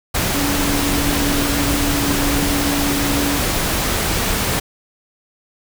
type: tone in noise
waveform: sine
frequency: 285 Hz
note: C#4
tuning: 48 cents sharp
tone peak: -20 dBFS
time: 0.34-3.39 s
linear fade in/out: 10 ms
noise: pink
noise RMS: -19 dBFS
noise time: 0.14-4.6 s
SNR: -4 dB
effects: none